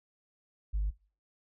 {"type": "tone", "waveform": "sine", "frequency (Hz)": 50.7, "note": "G#1", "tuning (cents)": -41, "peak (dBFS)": -26, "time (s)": [0.73, 0.91], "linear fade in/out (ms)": 20, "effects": ["noise-tail reverb RT60 0.4 s tail -23 dB re dry", "tanh soft clip ceiling -25 dBFS"]}